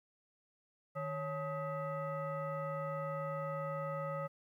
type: tone with frequency modulation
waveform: sine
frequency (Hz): 554.4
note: C#5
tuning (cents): 0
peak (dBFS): -36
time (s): 0.95-4.28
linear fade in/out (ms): 20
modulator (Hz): 709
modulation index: 1.2
effects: 12-bit